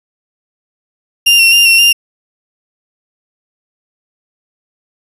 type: tone with vibrato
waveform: 35% pulse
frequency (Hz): 2759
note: F7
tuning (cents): -22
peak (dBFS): -3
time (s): 1.26-1.93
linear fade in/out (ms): 10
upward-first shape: square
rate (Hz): 3.8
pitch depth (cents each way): 22
effects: resampled to 32000 Hz